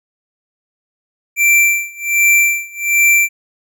square tone with tremolo, 2349 Hz, D7, in tune, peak -8 dBFS, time 1.36-3.29 s, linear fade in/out 50 ms, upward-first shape sine, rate 1.3 Hz, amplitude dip 95%, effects none

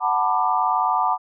sine chord, B minor seventh, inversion second, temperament just, 740.8 / 889 / 987.8 / 1185.3 Hz, F#5 / A5 / B5 / D6, +2 / +18 / 0 / +16 cents, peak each -23 dBFS, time 0-1.18 s, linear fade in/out 50 ms, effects none

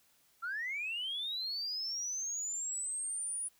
sine linear sweep, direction up, 1324 to 9830 Hz, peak -34 dBFS, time 0.42-3.49 s, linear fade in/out 20 ms, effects tanh soft clip ceiling -31 dBFS + white hiss -69 dBFS RMS until 3.59 s

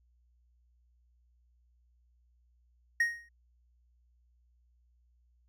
triangle tone with exponential decay, 1870 Hz, A#6, 5 cents sharp, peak -20 dBFS, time 3-3.29 s, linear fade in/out 5 ms, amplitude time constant 63 ms, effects added 60 Hz sine -65 dBFS peak until 5.48 s

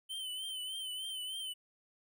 square tone with vibrato, 3066 Hz, G7, 39 cents flat, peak -39 dBFS, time 0.09-1.54 s, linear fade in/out 20 ms, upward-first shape triangle, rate 3.3 Hz, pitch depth 65 cents each way, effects none

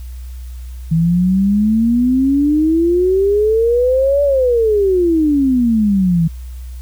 sine exponential two-way sweep, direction up then down, 160.1 to 578 to 160.1 Hz, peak -10 dBFS, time 0.91-6.28 s, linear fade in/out 10 ms, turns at 4.23 s, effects added 62 Hz sine -26 dBFS peak until 6.81 s + white hiss -48 dBFS RMS until 6.81 s

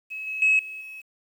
sine tone with level steps, 2572 Hz, E7, 43 cents flat, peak -31 / -28 / -15 / -34 / -37 dBFS, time 0.1-1.02 s, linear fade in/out 20 ms, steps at 0.27 / 0.42 / 0.59 / 0.81 s, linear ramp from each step 2 ms, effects tanh soft clip ceiling -12 dBFS + 9-bit

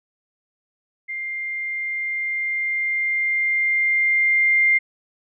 sine tone with level ramp, 2100 Hz, C7, 6 cents sharp, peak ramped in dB -26 to -13 dBFS, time 1.08-4.79 s, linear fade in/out 20 ms, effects none

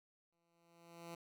10% pulse tone with exponential growth, 169.2 Hz, E3, 45 cents sharp, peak -38 dBFS, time 0.32-1.15 s, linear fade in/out 5 ms, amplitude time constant 180 ms, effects none

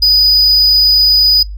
triangle tone, 4964 Hz, D#8, 5 cents flat, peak -5 dBFS, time 0.02-1.43 s, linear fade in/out 5 ms, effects noise-tail reverb RT60 0.2 s tail -25 dB re dry + added 50 Hz sine -22 dBFS peak until 1.57 s

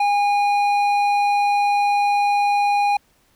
triangle tone with hard clipping, 816 Hz, G#5, 31 cents flat, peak -17 dBFS, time 0-2.97 s, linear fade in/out 5 ms, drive 12 dB, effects pink hiss -60 dBFS RMS until 3.35 s

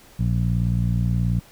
15% pulse tone with low-pass filter, 58.7 Hz, A#1, 13 cents sharp, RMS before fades -21 dBFS, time 0.19-1.4 s, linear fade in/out 10 ms, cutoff 150 Hz, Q 2.4, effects pink hiss -50 dBFS RMS until 1.51 s

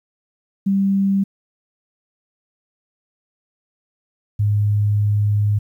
sine tone pair in turn, 196 / 103.83 Hz, G3 / G#2, 0 / 0 cents, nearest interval major seventh, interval 1100 cents, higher first, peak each -14 / -14 dBFS, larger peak neither, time 0.66-1.24 / 4.39-5.59 s, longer second, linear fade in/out 10 ms, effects 9-bit

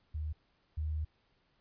sine tone pair in turn, 76.8 / 77.08 Hz, D#2 / D#2, -22 / -16 cents, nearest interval unison, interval 6 cents, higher second, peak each -34 / -32 dBFS, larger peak second, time 0.14-0.33 / 0.77-1.05 s, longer second, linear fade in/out 10 ms, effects pink hiss -73 dBFS RMS until 1.6 s + resampled to 11025 Hz

